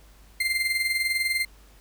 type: tone with tremolo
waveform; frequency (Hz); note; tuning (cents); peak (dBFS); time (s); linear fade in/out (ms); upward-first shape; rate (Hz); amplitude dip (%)
35% pulse; 2093; C7; 0; -19; 0.4-1.45; 5; sine; 20; 60
effects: added 50 Hz sine -51 dBFS peak until 1.8 s + pink hiss -57 dBFS RMS until 1.8 s